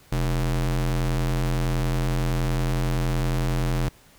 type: ring-modulated tone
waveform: square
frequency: 84.7 Hz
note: E2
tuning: 48 cents sharp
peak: -19 dBFS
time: 0.12-3.89 s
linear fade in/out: 5 ms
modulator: 45.4 Hz
effects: pink hiss -54 dBFS RMS until 4.18 s